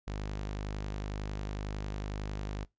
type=tone; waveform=sawtooth; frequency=51 Hz; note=G#1; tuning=31 cents flat; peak=-31 dBFS; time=0.07-2.65 s; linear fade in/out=10 ms; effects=noise-tail reverb RT60 0.2 s tail -24 dB re dry + resampled to 16000 Hz